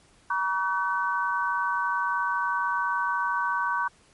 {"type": "tone cluster", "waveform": "sine", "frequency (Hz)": [955, 1138, 1518], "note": ["A#5", "C#6", "F#6"], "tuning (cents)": [42, 45, 44], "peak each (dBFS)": -28, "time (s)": [0.3, 3.88], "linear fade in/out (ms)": 5, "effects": ["pink hiss -59 dBFS RMS until 4.13 s", "MP3 48 kbps"]}